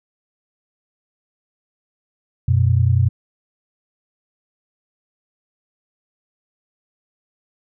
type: tone pair together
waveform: sine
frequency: 92.5 / 123.03 Hz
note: F#2 / B2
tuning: 0 / -6 cents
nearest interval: perfect fourth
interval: 494 cents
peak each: -15 dBFS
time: 2.48-3.09 s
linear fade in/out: 5 ms
effects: none